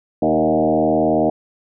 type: tone with frequency modulation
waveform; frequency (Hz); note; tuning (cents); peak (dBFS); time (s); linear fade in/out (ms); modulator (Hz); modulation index
sine; 466.2; A#4; 0; -13; 0.22-1.3; 5; 79.1; 3.3
effects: none